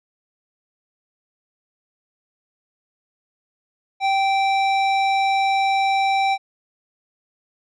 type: tone with low-pass filter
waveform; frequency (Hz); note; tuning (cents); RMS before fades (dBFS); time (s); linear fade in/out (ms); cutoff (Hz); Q
square; 780; G5; -9; -19; 4-6.38; 50; 3700; 1.2
effects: none